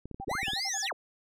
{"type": "clicks", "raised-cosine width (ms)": 3, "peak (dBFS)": -28, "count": 10, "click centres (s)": [0.056, 0.113, 0.145, 0.2, 0.282, 0.314, 0.352, 0.431, 0.482, 0.534]}
{"type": "tone bursts", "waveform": "sine", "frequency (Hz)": 784, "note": "G5", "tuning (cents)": 0, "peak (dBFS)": -36, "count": 8, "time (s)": [0.2, 0.87], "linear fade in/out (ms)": 10, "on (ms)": 47, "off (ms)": 42}
{"type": "linear two-way sweep", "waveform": "sine", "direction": "up then down", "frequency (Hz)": [207.7, 6970, 207.7], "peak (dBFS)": -31, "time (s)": [0.27, 0.93], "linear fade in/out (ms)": 10, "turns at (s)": 0.79}
{"type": "tone with vibrato", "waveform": "sawtooth", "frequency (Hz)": 1880, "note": "A#6", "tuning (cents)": 14, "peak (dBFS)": -33, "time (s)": [0.29, 0.9], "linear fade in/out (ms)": 20, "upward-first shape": "sine", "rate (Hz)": 3.5, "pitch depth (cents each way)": 200}
{"effects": ["low-pass 12000 Hz 12 dB/octave"]}